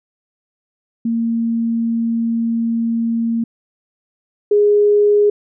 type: tone pair in turn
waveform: sine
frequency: 230 / 413.7 Hz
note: A#3 / G#4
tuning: -23 / -7 cents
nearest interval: minor seventh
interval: 1016 cents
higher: second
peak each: -15 / -9 dBFS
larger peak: second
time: 1.05-3.44 / 4.51-5.3 s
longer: first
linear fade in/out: 5 ms
effects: none